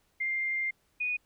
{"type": "tone pair in turn", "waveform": "sine", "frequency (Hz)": [2104, 2473], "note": ["C7", "D#7"], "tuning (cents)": [9, -11], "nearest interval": "minor third", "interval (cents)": 280, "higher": "second", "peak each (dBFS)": -28, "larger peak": "neither", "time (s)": [[0.2, 0.71], [1, 1.17]], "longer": "first", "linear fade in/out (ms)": 10, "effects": ["pink hiss -71 dBFS RMS until 1.25 s"]}